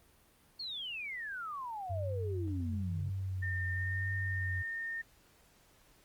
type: exponential sweep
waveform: sine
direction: down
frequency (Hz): 4435 to 130.81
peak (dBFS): -38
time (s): 0.59-3.1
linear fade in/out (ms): 10
type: tone with vibrato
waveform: sine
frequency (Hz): 93.2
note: F#2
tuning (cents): +13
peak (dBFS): -34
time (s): 1.89-4.63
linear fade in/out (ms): 20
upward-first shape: triangle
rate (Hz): 1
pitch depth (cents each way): 63
type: tone with pitch glide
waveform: sine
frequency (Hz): 1812 to 1825.7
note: A#6 to A#6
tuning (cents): -50 to -37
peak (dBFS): -36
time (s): 3.42-5.02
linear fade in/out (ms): 10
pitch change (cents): +13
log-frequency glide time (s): 3.76-3.81
effects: pink hiss -65 dBFS RMS until 6.04 s + Opus 32 kbps